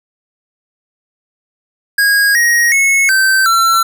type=tone with pitch steps; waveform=square; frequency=1640 / 1883 / 2190 / 1550 / 1349 Hz; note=G#6 / A#6 / C#7 / G6 / E6; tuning=-22 / +17 / -22 / -20 / +40 cents; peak=-9 dBFS; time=1.98-3.83 s; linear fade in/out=5 ms; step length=370 ms; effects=none